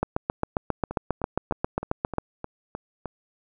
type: two click trains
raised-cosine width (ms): 1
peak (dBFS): -9 / -18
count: 17 / 8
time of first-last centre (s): 0.03-2.183 / 0.91-3.057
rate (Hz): 7.43 / 3.26
effects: none